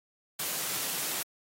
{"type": "high-pass noise", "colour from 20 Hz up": "white", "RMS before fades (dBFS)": -33, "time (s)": [0.39, 1.23], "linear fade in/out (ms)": 5, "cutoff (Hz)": 110, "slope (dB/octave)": 96, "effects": ["AAC 48 kbps"]}